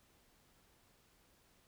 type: silence
effects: pink hiss -70 dBFS RMS until 1.67 s